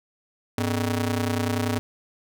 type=ring-modulated tone; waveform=sawtooth; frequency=173.7 Hz; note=F3; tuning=9 cents flat; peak=-16 dBFS; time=0.58-1.79 s; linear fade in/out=0 ms; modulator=71.7 Hz; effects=none